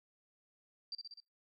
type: tone with echo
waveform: sine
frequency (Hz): 4699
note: D8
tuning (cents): 0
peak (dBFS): -39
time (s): 0.92-0.95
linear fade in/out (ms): 2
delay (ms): 63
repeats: 4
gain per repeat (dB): -3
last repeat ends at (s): 1.202
effects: noise-tail reverb RT60 0.2 s tail -23 dB re dry